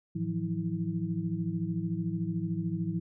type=tone cluster; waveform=sine; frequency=107.7 / 164.2 / 177.7 / 324.1 Hz; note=A2 / E3 / F3 / E4; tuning=-37 / -6 / +30 / -29 cents; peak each=-38 / -33 / -33 / -38 dBFS; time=0.15-3 s; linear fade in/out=10 ms; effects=none